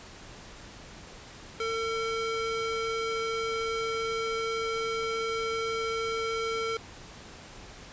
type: tone with band-pass filter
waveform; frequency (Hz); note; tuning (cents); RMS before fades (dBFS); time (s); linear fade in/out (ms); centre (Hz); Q
square; 451.3; A4; +44; -31; 1.6-6.77; 2; 1900; 0.51
effects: pink hiss -47 dBFS RMS until 7.92 s + resampled to 16000 Hz